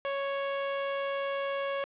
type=tone; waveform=sawtooth; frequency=554.4 Hz; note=C#5; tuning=in tune; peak=-26 dBFS; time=0.05-1.84 s; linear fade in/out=0 ms; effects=resampled to 8000 Hz + 9-bit